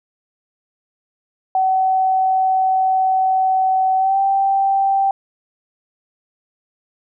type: tone with pitch glide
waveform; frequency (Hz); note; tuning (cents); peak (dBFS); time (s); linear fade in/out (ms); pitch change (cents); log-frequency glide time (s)
sine; 757 to 781.9; F#5 to G5; +39 to -5; -13; 1.55-5.11; 2; +56; 3.97-4.18
effects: none